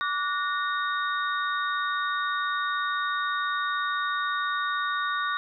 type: tone cluster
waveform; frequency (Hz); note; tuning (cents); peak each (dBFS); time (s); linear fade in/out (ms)
sine; 1156 / 1460 / 1846 / 3717; D6 / F#6 / A#6 / A#7; -28 / -24 / -17 / -6; -28 / -30 / -34 / -36; 0.01-5.37; 0
effects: none